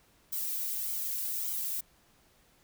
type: noise with flanger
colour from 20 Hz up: violet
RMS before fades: -34 dBFS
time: 0.32-1.81 s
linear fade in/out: 10 ms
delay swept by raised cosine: 1.1 to 2.3 ms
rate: 1.7 Hz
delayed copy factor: -0.75
effects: pink hiss -65 dBFS RMS until 2.63 s